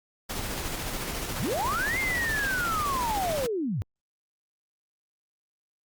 pink noise with tremolo, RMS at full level -32 dBFS, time 0.29-3.47 s, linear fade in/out 10 ms, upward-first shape square, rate 14 Hz, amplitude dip 25%
sine linear two-way sweep, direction up then down, 81 to 2137 to 81 Hz, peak -26 dBFS, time 1.4-3.82 s, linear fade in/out 0 ms, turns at 1.99 s
effects Opus 48 kbps

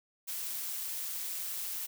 blue noise with amplitude modulation, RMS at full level -36 dBFS, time 0.27-1.87 s, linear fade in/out 20 ms, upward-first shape sine, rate 178 Hz, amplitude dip 35%, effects none

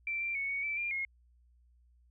sine tone with pitch steps, 2343 / 2359 / 2214 / 2231 / 2323 / 2400 / 2155 Hz, D7 / D7 / C#7 / C#7 / D7 / D7 / C#7, -5 / +7 / -3 / +11 / -20 / +37 / -49 cents, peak -32 dBFS, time 0.07-1.05 s, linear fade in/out 2 ms, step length 140 ms, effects added 60 Hz sine -62 dBFS peak until 2.1 s

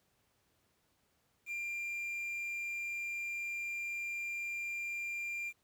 triangle tone with quantisation, 2386 Hz, D7, 27 cents sharp, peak -35 dBFS, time 1.46-5.53 s, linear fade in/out 50 ms, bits 10, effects pink hiss -75 dBFS RMS until 5.63 s + high-pass 60 Hz 12 dB/octave

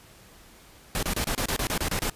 pink noise bursts, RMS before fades -27 dBFS, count 11, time 0.95-2.098 s, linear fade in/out 0 ms, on 78 ms, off 29 ms, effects pink hiss -52 dBFS RMS until 2.15 s + resampled to 32000 Hz

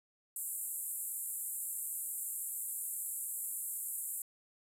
white band-pass noise, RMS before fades -40 dBFS, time 0.36-4.22 s, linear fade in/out 2 ms, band 7500 to 14000 Hz, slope 96 dB/octave, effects none

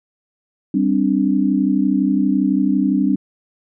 sine chord, G suspended fourth, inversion none, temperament equal, 196 / 261.6 / 293.7 Hz, G3 / C4 / D4, 0 / 0 / 0 cents, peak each -18 dBFS, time 0.74-3.16 s, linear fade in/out 5 ms, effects none

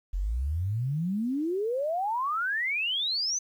sine exponential sweep, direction up, 42.54 to 6272 Hz, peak -26 dBFS, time 0.13-3.39 s, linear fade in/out 10 ms, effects 10-bit

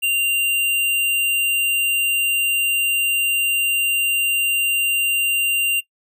sine tone with tanh clipping, 2780 Hz, F7, 9 cents flat, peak -17 dBFS, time 0.02-5.81 s, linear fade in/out 20 ms, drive 17 dB, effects noise-tail reverb RT60 0.1 s tail -22 dB re dry

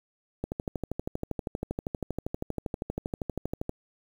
click train, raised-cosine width 2 ms, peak -17 dBFS, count 42, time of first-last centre 0.44-3.694 s, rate 12.6 Hz, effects 8-bit

